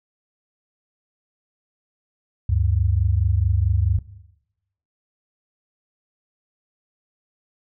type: tone pair together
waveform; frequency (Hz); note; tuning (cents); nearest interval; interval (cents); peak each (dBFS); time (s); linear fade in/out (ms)
sine; 73.8 / 98.38; D2 / G2; +9 / +7; perfect fourth; 498; -19 / -19; 2.49-3.99; 5
effects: noise-tail reverb RT60 0.9 s tail -18 dB re dry